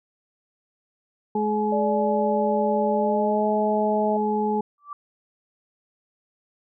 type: harmonic tone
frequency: 211.9 Hz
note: G#3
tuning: 35 cents sharp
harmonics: 1 / 2 / 4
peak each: -25 / -25 / -25 dBFS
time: 1.35-4.61 s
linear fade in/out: 5 ms
type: tone with pitch glide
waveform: sine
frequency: 586 to 639 Hz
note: D5 to D#5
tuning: -4 to +46 cents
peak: -24 dBFS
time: 1.72-4.17 s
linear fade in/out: 5 ms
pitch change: +150 cents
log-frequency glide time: 2.9-3.46 s
type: tone with exponential growth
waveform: sine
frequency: 1164 Hz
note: D6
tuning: 16 cents flat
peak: -28 dBFS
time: 4.78-4.93 s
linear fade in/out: 2 ms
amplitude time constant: 31 ms
effects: none